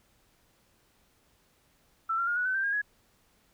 sine tone with pitch steps, 1331 / 1375.6 / 1421.6 / 1469.2 / 1518.4 / 1569.2 / 1621.7 / 1676 Hz, E6 / F6 / F6 / F#6 / F#6 / G6 / G#6 / G#6, +16 / -27 / +30 / -13 / +44 / +1 / -42 / +15 cents, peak -26 dBFS, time 2.09-2.818 s, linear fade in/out 10 ms, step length 91 ms, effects pink hiss -67 dBFS RMS until 3.53 s

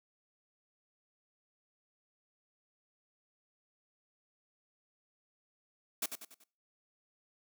white noise with echo, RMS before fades -34 dBFS, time 6.02-6.06 s, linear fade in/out 5 ms, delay 95 ms, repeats 4, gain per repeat -7 dB, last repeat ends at 6.44 s, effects noise-tail reverb RT60 0.4 s tail -22 dB re dry + high-pass 200 Hz 12 dB/octave

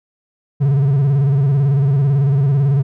triangle tone with vibrato, 138.59 Hz, C#3, in tune, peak -9 dBFS, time 0.6-2.83 s, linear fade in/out 20 ms, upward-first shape square, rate 18 Hz, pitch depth 78 cents each way, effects none

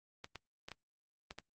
clicks, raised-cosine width 0.2 ms, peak -27 dBFS, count 6, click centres 0.244 / 0.357 / 0.685 / 0.717 / 1.309 / 1.386 s, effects Opus 24 kbps

